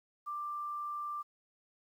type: tone with quantisation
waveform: sine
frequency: 1182 Hz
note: D6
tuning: 11 cents sharp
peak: -36 dBFS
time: 0.26-1.23 s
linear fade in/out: 20 ms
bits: 11
effects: none